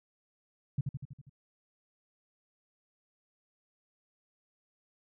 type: tone with echo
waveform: sine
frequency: 137.1 Hz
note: C#3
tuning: 19 cents flat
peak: -26 dBFS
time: 0.78-0.81 s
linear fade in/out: 5 ms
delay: 81 ms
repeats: 6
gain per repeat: -4 dB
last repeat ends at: 1.296 s
effects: none